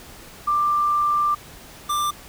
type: tone pair in turn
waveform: sine / square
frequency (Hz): 1184 / 1184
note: D6 / D6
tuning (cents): +14 / +14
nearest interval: unison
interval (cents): 0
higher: neither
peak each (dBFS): -17 / -21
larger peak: first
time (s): 0.47-1.35 / 1.89-2.11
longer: first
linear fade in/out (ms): 10
effects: pink hiss -43 dBFS RMS until 2.28 s